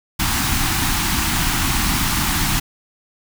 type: band-stop noise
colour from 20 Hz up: pink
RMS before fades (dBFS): -19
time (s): 0.19-2.6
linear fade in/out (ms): 10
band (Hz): 330 to 760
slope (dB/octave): 48
effects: none